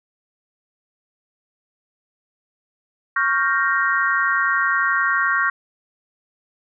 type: chord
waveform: sine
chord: G half-diminished seventh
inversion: second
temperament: equal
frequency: 1108.7 / 1396.9 / 1568 / 1864.7 Hz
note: Db6 / F6 / G6 / Bb6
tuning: 0 / 0 / 0 / 0 cents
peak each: -22 dBFS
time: 3.16-5.5 s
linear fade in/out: 5 ms
effects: none